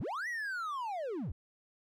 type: linear two-way sweep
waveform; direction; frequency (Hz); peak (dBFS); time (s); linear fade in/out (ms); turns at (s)
triangle; up then down; 51.91 to 1975.5 to 51.91; -33; 0-1.32; 5; 0.28
effects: none